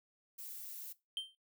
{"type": "noise", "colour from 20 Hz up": "violet", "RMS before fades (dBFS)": -47, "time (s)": [0.38, 0.93], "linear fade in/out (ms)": 10}
{"type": "tone with exponential decay", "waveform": "triangle", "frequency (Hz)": 3136, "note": "G7", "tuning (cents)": 0, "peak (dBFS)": -31, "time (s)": [1.17, 1.35], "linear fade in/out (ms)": 1, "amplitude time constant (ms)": 38}
{"effects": ["noise-tail reverb RT60 0.2 s tail -17 dB re dry"]}